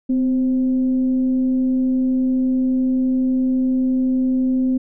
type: tone with frequency modulation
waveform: sine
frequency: 257.1 Hz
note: C4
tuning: 30 cents flat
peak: -15 dBFS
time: 0.09-4.78 s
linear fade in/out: 10 ms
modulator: 273 Hz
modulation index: 0.21
effects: none